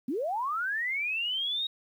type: linear sweep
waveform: sine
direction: up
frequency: 225.9 to 3796 Hz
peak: -28 dBFS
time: 0.08-1.67 s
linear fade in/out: 5 ms
effects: 10-bit